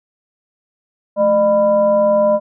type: tone with frequency modulation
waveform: sine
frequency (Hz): 605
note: D#5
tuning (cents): -49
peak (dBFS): -10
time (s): 1.16-2.4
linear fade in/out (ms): 50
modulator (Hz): 389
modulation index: 0.55
effects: none